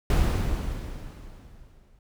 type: noise with exponential decay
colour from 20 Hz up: brown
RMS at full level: -18 dBFS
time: 0.1-1.99 s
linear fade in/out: 2 ms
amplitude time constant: 410 ms
effects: none